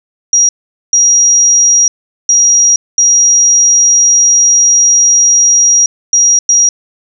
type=tone bursts at uneven times; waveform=sine; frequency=5720 Hz; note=F8; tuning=41 cents sharp; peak=-4 dBFS; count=6; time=0.33-0.49 / 0.93-1.88 / 2.29-2.76 / 2.98-5.86 / 6.13-6.39 / 6.49-6.69 s; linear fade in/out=2 ms; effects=none